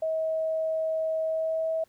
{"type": "tone with pitch glide", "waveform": "sine", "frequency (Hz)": [639, 645.7], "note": ["D#5", "E5"], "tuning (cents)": [46, -36], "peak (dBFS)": -25, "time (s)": [0.02, 1.84], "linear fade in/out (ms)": 5, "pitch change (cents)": 18, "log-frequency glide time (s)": [1.23, 1.72], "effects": ["pink hiss -65 dBFS RMS until 1.88 s"]}